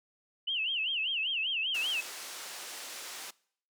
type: tone with vibrato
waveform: sine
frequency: 2885 Hz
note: F#7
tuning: 44 cents flat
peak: -29 dBFS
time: 0.47-2.01 s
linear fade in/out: 10 ms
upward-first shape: sine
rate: 5.1 Hz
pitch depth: 200 cents each way
type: low-pass noise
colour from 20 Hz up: white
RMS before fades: -43 dBFS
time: 1.74-3.31 s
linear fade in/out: 10 ms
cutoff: 8200 Hz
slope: 12 dB/octave
effects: noise-tail reverb RT60 0.6 s tail -23 dB re dry + high-pass 400 Hz 12 dB/octave